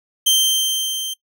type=tone with level ramp; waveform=sawtooth; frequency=3136 Hz; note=G7; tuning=in tune; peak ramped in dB=-8 to -21 dBFS; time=0.26-1.14 s; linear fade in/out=10 ms; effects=noise-tail reverb RT60 0.1 s tail -20 dB re dry